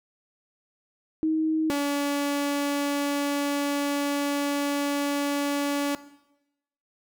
sine / sawtooth tone pair in turn, 315.7 / 285.5 Hz, D#4 / D4, +25 / -49 cents, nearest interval major second, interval 174 cents, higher first, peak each -21 / -20 dBFS, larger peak second, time 1.23-1.7 / 1.7-5.95 s, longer second, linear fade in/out 0 ms, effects noise-tail reverb RT60 0.9 s tail -17 dB re dry

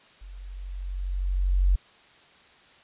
sine tone with level ramp, 46.25 Hz, F#1, in tune, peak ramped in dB -40 to -16 dBFS, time 0.21-1.76 s, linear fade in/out 10 ms, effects white hiss -55 dBFS RMS until 2.83 s + resampled to 8000 Hz

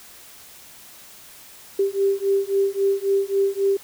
sine beating tone pair, 392 / 395.7 Hz, G4 / G4, 0 / +16 cents, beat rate 3.7 Hz, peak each -21 dBFS, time 1.79-3.77 s, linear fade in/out 5 ms, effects white hiss -45 dBFS RMS until 3.83 s

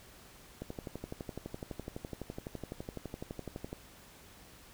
click train, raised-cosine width 2 ms, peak -26 dBFS, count 38, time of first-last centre 0.62-3.729 s, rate 11.9 Hz, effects pink hiss -56 dBFS RMS until 4.73 s

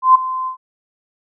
sine tone with ADSR envelope, 1034 Hz, C6, 21 cents flat, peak -3 dBFS, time 0.02-0.57 s, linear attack 130 ms, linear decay 10 ms, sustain -16 dB, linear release 100 ms, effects none

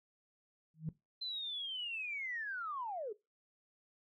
sine tone with exponential growth, 158.3 Hz, D#3, 30 cents sharp, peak -31 dBFS, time 0.74-0.89 s, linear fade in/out 2 ms, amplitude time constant 31 ms
sine linear sweep, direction down, 4100 to 392 Hz, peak -38 dBFS, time 1.21-3.13 s, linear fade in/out 10 ms
effects noise-tail reverb RT60 0.2 s tail -18 dB re dry + tanh soft clip ceiling -29 dBFS

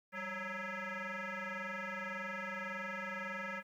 sine tone with frequency modulation, 174.61 Hz, F3, in tune, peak -37 dBFS, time 0.12-3.63 s, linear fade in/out 50 ms, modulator 371 Hz, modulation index 5.7, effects tanh soft clip ceiling -36 dBFS + 12-bit

